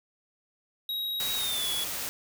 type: tone with pitch glide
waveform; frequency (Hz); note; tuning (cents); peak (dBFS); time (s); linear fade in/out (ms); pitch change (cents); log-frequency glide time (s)
square; 3816 to 3380; A#7 to G#7; +40 to +30; -30; 0.89-1.84; 2; -210; 1.35-1.69
type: noise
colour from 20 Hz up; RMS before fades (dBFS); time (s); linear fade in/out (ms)
white; -34; 1.2-2.09; 0
effects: none